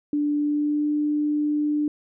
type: tone with pitch glide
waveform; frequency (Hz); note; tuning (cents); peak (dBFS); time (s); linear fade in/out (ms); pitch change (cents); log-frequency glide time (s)
sine; 293.7 to 297.5; D4 to D4; 0 to +22; -20; 0.13-1.88; 2; +22; 0.36-0.9
effects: none